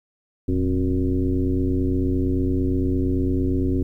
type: tone with frequency modulation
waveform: sine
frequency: 175.4 Hz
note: F3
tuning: 8 cents sharp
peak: -18 dBFS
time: 0.48-3.83 s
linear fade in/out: 5 ms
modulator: 94.9 Hz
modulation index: 2
effects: 10-bit